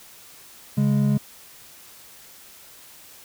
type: tone pair together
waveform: triangle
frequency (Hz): 138.84 / 207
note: C#3 / G#3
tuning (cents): +3 / -5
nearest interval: perfect fifth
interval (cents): 692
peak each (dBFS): -18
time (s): 0.77-1.18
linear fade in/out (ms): 10
effects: white hiss -47 dBFS RMS until 3.24 s